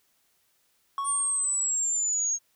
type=tone with exponential decay; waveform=triangle; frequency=1108.7 Hz; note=C#6; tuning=in tune; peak=-24 dBFS; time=0.98-1.77 s; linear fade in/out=1 ms; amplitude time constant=170 ms
type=exponential sweep; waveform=sine; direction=down; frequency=8900 to 6500 Hz; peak=-24 dBFS; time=1.04-2.39 s; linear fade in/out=50 ms
effects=white hiss -69 dBFS RMS until 2.55 s